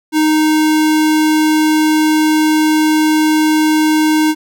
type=tone; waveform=square; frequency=310 Hz; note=D#4; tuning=6 cents flat; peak=-10 dBFS; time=0.12-4.35 s; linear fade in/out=50 ms; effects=none